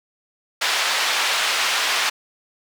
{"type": "band-pass noise", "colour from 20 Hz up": "white", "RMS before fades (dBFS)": -21, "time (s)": [0.61, 2.1], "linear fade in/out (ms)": 10, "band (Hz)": [780, 3800], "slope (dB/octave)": 12, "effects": []}